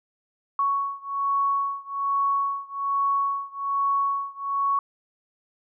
sine beating tone pair, 1112 / 1113.2 Hz, C#6 / C#6, +5 / +7 cents, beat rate 1.2 Hz, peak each -25 / -26 dBFS, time 0.59-4.79 s, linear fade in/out 2 ms, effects none

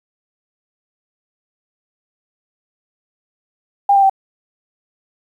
sine tone with pitch steps, 802 / 788.7 / 775.6 Hz, G5 / G5 / G5, +39 / +10 / -19 cents, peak -8 dBFS, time 3.89-4.097 s, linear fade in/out 5 ms, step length 69 ms, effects 8-bit

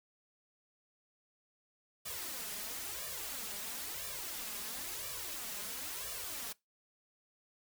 white noise with flanger, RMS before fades -42 dBFS, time 2.05-6.53 s, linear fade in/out 10 ms, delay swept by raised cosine 1.7 to 4.9 ms, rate 0.99 Hz, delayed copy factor +1, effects noise-tail reverb RT60 0.2 s tail -23 dB re dry

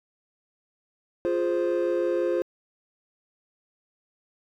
triangle chord, F minor, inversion none, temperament equal, 349.2 / 415.3 / 523.3 Hz, F4 / Ab4 / C5, 0 / 0 / 0 cents, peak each -23 / -28 / -24 dBFS, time 1.25-2.42 s, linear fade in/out 0 ms, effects tanh soft clip ceiling -13 dBFS

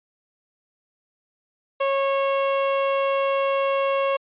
30% pulse tone, 548 Hz, C#5, 20 cents flat, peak -17 dBFS, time 1.8-4.17 s, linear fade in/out 10 ms, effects resampled to 8000 Hz

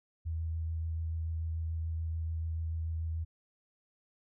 sine tone with vibrato, 81.2 Hz, E2, 26 cents flat, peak -32 dBFS, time 0.25-3.25 s, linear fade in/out 20 ms, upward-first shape triangle, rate 6.9 Hz, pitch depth 16 cents each way, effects none

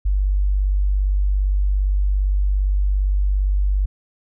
sine tone, 48.74 Hz, G1, 9 cents flat, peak -15 dBFS, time 0.05-3.86 s, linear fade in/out 10 ms, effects none

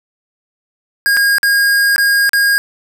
square tone with dropouts, 1627 Hz, G#6, 36 cents flat, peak -10 dBFS, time 1.06-2.58 s, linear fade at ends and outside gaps 0 ms, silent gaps 1.167-1.171 / 1.383-1.431 / 1.961-1.981 / 2.293-2.333 s, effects none

